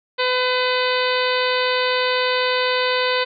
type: harmonic tone with a mistuned harmonic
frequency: 504 Hz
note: B4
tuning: 35 cents sharp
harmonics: 1 / 2 / 3 / 4 / 5 / 6 / 7 / 8 / 9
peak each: -21 / -24 / -26 / -27 / -28 / -29 / -29 / -30 / -31 dBFS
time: 0.18-3.25 s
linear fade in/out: 20 ms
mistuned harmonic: 7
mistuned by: +47 cents
effects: none